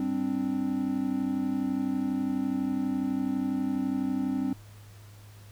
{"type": "chord", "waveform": "triangle", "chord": "G suspended fourth", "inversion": "none", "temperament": "equal", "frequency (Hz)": [196, 261.6, 293.7], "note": ["G3", "C4", "D4"], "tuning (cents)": [0, 0, 0], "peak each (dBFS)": [-32, -26, -31], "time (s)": [0, 4.53], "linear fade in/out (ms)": 2, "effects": ["added 103 Hz sine -47 dBFS peak until 5.51 s", "pink hiss -56 dBFS RMS until 5.51 s"]}